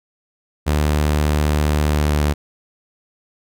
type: tone with pitch glide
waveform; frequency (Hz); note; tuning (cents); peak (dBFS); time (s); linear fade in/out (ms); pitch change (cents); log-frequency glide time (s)
sawtooth; 75 to 73.97; D2 to D2; +37 to +13; -11; 0.66-2.34; 20; -24; 1.93-2.22
effects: none

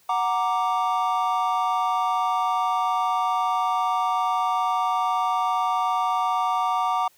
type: chord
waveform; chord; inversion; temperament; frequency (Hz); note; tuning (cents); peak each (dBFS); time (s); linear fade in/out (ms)
triangle; Gb augmented; none; equal; 740 / 932.3 / 1174.7; Gb5 / Bb5 / D6; 0 / 0 / 0; -23 / -24 / -23; 0.09-7.08; 5
effects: white hiss -59 dBFS RMS until 7.17 s

